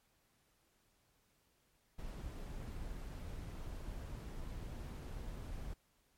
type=noise; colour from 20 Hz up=brown; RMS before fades=-45 dBFS; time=1.98-5.74 s; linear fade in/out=10 ms; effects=pink hiss -75 dBFS RMS until 6.17 s + MP3 64 kbps